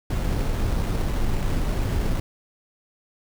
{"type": "noise with sample-and-hold", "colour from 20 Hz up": "brown", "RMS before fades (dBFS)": -23, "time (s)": [0.1, 2.2], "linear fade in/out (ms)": 5, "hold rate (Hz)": 4900, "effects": []}